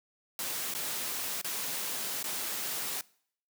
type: noise with dropouts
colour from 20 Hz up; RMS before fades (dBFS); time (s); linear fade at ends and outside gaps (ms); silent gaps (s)
white; -35; 0.39-3.01; 1; 0.739-0.749 / 1.414-1.445 / 2.228-2.241
effects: noise-tail reverb RT60 0.6 s tail -23 dB re dry + high-pass 150 Hz 12 dB/octave